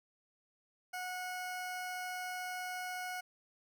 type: tone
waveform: 20% pulse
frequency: 731 Hz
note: F#5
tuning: 21 cents flat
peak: -34 dBFS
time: 0.93-3.21 s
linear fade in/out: 10 ms
effects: none